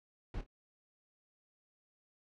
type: noise with echo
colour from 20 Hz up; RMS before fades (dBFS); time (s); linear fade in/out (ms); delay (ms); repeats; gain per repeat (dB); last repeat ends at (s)
brown; -39; 0.34-0.41; 2; 27; 2; -12; 0.464
effects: low-pass 4000 Hz 12 dB/octave + MP3 96 kbps